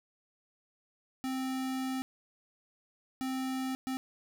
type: tone bursts at uneven times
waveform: square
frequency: 261.6 Hz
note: C4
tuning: in tune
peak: -33 dBFS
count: 3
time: 1.24-2.02 / 3.21-3.75 / 3.87-3.97 s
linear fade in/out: 0 ms
effects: none